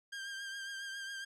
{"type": "tone with vibrato", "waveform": "sawtooth", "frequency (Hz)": 1595, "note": "G6", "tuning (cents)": 30, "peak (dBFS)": -37, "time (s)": [0.12, 1.25], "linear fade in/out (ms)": 10, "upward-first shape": "triangle", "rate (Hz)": 7.3, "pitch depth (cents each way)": 36, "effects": ["low-pass 8000 Hz 12 dB/octave"]}